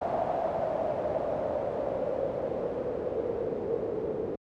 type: noise with low-pass filter sweep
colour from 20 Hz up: white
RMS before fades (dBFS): -31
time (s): 0.01-4.36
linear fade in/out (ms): 10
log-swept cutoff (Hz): 700 to 430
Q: 6.5
effects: high-pass 60 Hz 12 dB/octave